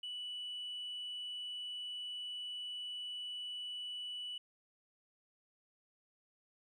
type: tone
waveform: sine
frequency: 2960 Hz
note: F#7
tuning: in tune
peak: -39 dBFS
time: 0.03-4.38 s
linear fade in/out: 5 ms
effects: tanh soft clip ceiling -38 dBFS + 13-bit